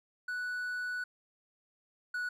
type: tone pair in turn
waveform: triangle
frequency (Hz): 1480 / 1470.6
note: F#6 / F#6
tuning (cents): 0 / -11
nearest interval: unison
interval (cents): 11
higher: first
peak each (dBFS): -32 / -31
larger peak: second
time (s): 0.28-1.04 / 2.14-2.29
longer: first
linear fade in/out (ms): 5
effects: none